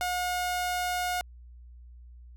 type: tone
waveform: sawtooth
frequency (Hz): 720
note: F#5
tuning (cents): -47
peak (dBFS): -24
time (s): 0.01-1.21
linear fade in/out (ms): 0
effects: added 60 Hz sine -46 dBFS peak until 2.36 s